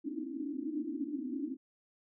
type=band-pass noise; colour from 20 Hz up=white; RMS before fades=-38 dBFS; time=0.04-1.57 s; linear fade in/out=20 ms; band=250 to 320 Hz; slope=96 dB/octave; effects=none